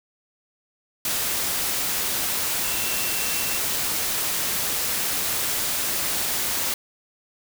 sine tone in noise, 2695 Hz, E7, 38 cents sharp, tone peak -34 dBFS, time 2.64-3.58 s, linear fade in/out 2 ms, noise white, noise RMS -25 dBFS, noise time 1.05-6.74 s, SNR -12 dB, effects none

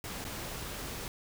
pink noise with dropouts, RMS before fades -40 dBFS, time 0.04-1.08 s, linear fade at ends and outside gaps 1 ms, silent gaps 0.243-0.25 s, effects none

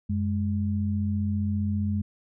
sine tone pair together, 92.5 / 207.5 Hz, F#2 / G#3, 0 / -1 cents, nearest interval octave + major second, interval 1399 cents, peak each -26 / -27 dBFS, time 0.09-2.02 s, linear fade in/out 10 ms, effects none

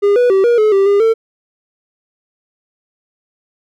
triangle tone with pitch steps, 405.4 / 490 / 385.6 / 475.7 / 428.8 / 391.7 / 403.4 / 449.6 Hz, G#4 / B4 / G4 / A#4 / A4 / G4 / G4 / A4, -42 / -14 / -28 / +35 / -45 / -1 / +50 / +37 cents, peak -6 dBFS, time 0.02-1.14 s, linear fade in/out 20 ms, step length 140 ms, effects none

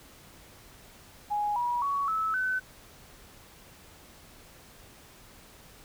sine tone with pitch steps, 830.6 / 965.2 / 1121.6 / 1303.4 / 1514.6 Hz, G#5 / B5 / C#6 / E6 / F#6, 0 / -40 / +20 / -20 / +40 cents, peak -26 dBFS, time 1.3-2.6 s, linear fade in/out 20 ms, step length 260 ms, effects pink hiss -53 dBFS RMS until 5.84 s

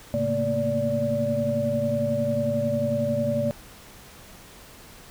sine tone cluster, 110.6 / 137.9 / 226.1 / 237.2 / 580 Hz, A2 / C#3 / A3 / A#3 / D5, +9 / -9 / +47 / +30 / -22 cents, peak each -32 / -31 / -29 / -32 / -24 dBFS, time 0.14-3.51 s, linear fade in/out 0 ms, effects pink hiss -47 dBFS RMS until 5.1 s

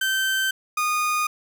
30% pulse tone pair in turn, 1549 / 1229.4 Hz, G6 / D#6, -21 / -21 cents, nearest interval major third, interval 400 cents, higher first, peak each -18 / -18 dBFS, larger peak neither, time 0.01-0.51 / 0.77-1.27 s, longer neither, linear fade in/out 5 ms, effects none

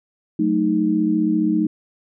sine chord, D# diminished, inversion first, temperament equal, 185 / 220 / 311.1 Hz, F#3 / A3 / D#4, 0 / 0 / 0 cents, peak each -23 / -21 / -18 dBFS, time 0.39-1.67 s, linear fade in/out 5 ms, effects none

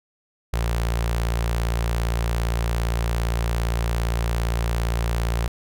sawtooth tone with notch filter, 57.5 Hz, A#1, 23 cents flat, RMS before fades -23 dBFS, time 0.53-5.48 s, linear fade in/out 5 ms, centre 260 Hz, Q 1.1, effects none

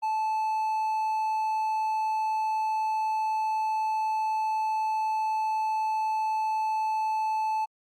triangle tone, 872 Hz, A5, 16 cents flat, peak -23 dBFS, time 0.02-7.66 s, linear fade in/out 20 ms, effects Opus 48 kbps

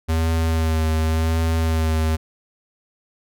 square tone with vibrato, 80.5 Hz, E2, 41 cents flat, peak -18 dBFS, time 0.08-2.17 s, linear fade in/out 20 ms, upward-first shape sine, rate 0.9 Hz, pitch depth 24 cents each way, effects none

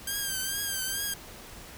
5% pulse tone with vibrato, 1587 Hz, G6, 21 cents sharp, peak -19 dBFS, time 0.07-1.14 s, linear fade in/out 5 ms, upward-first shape triangle, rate 2.3 Hz, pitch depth 69 cents each way, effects pink hiss -46 dBFS RMS until 1.77 s

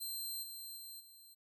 10% pulse tone with level steps, 4136 Hz, C8, 21 cents flat, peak -33 / -39 / -41 / -50 dBFS, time 0-1.35 s, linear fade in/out 20 ms, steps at 0.42 / 0.76 / 0.99 s, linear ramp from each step 20 ms, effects none

